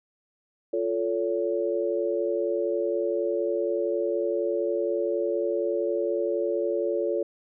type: chord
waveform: sine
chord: F augmented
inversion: none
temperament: equal with one note detuned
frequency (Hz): 349.2 / 440 / 564.1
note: F4 / A4 / C#5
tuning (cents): 0 / 0 / +30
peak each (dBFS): -28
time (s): 0.73-7.23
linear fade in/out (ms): 5
effects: none